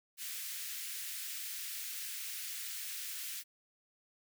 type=high-pass noise; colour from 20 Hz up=white; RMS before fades=-42 dBFS; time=0.17-3.44 s; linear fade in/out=50 ms; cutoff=1700 Hz; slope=24 dB/octave; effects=none